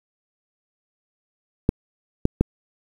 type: clicks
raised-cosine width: 3 ms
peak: -3 dBFS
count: 3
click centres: 1.691 / 2.254 / 2.41 s
effects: 7-bit